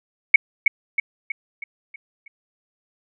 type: tone with echo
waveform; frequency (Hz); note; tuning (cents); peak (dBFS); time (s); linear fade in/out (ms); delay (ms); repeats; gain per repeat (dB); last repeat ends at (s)
sine; 2217; C#7; 0; -4; 0.34-0.36; 5; 320; 6; -6; 2.28
effects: none